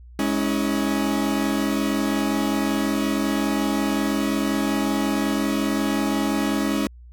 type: chord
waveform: 40% pulse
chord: C# minor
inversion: second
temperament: equal with one note detuned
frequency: 207.7 / 277.2 / 322.7 Hz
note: G#3 / C#4 / E4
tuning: 0 / 0 / -37 cents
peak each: -24 / -23 / -26 dBFS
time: 0.19-6.87 s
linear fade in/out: 2 ms
effects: added 60 Hz sine -41 dBFS peak until 7.12 s